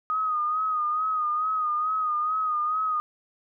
sine tone with vibrato, 1244.5 Hz, D#6, in tune, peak -23 dBFS, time 0.1-3 s, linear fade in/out 0 ms, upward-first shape sine, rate 2.3 Hz, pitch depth 51 cents each way, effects none

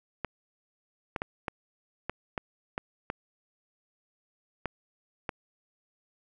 clicks, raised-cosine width 0.5 ms, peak -16 dBFS, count 10, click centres 0.247 / 1.162 / 1.219 / 1.482 / 2.096 / 2.378 / 2.779 / 3.101 / 4.657 / 5.292 s, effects none

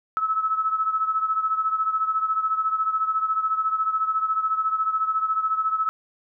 sine beating tone pair, 1296 / 1310 Hz, E6 / E6, -30 / -11 cents, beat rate 14 Hz, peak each -22 / -27 dBFS, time 0.17-5.89 s, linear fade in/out 0 ms, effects none

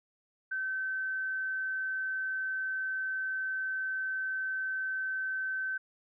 sine tone, 1537 Hz, G6, 35 cents flat, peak -31 dBFS, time 0.51-5.78 s, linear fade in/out 10 ms, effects none

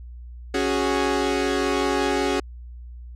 sawtooth chord, C# suspended fourth, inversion none, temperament equal, 277.2 / 370 / 415.3 Hz, C#4 / F#4 / G#4, 0 / 0 / 0 cents, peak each -21 dBFS, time 0.54-2.4 s, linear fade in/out 5 ms, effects added 60 Hz sine -36 dBFS peak until 3.15 s + low-pass 7000 Hz 12 dB/octave

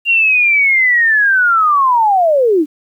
sine linear sweep, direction down, 2794 to 279.2 Hz, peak -8 dBFS, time 0.05-2.66 s, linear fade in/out 50 ms, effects 8-bit

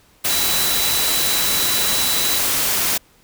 sine tone in noise, 3951 Hz, B7, in tune, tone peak -23 dBFS, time 0.29-2.39 s, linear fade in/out 10 ms, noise white, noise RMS -19 dBFS, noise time 0.24-2.98 s, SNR -7 dB, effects pink hiss -54 dBFS RMS until 3.23 s

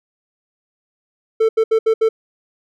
triangle tone bursts at uneven times, 444.7 Hz, A4, 18 cents sharp, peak -9 dBFS, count 5, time 1.4-1.49 / 1.57-1.64 / 1.71-1.79 / 1.86-1.94 / 2.01-2.09 s, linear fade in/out 10 ms, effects none

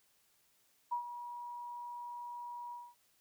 sine tone with ADSR envelope, 962 Hz, B5, 46 cents flat, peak -31 dBFS, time 0.91-2.95 s, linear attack 16 ms, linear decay 98 ms, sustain -11 dB, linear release 230 ms, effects white hiss -72 dBFS RMS until 3.2 s

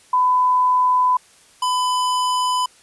sine / square tone pair in turn, 1003 / 1003 Hz, B5 / B5, +26 / +26 cents, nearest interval unison, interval 0 cents, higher neither, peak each -13 / -18 dBFS, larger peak first, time 0.13-1.17 / 1.62-2.66 s, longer neither, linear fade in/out 5 ms, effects white hiss -51 dBFS RMS until 2.82 s + resampled to 24000 Hz

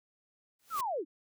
white noise with exponential growth, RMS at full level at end -37 dBFS, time 0.59-0.81 s, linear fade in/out 5 ms, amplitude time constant 46 ms
sine linear sweep, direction down, 1412 to 261.6 Hz, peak -31 dBFS, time 0.7-1.05 s, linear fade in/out 50 ms
effects none

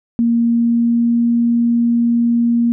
sine tone with pitch glide, 233.6 to 235.4 Hz, A#3 to A#3, +4 to +17 cents, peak -11 dBFS, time 0.19-2.72 s, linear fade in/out 0 ms, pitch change +13 cents, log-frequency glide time 0.4-1.26 s, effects none

